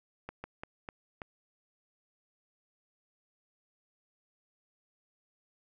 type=slowing click train; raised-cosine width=0.5 ms; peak=-25 dBFS; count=5; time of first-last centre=0.29-1.218 s; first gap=150 ms; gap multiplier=1.3; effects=none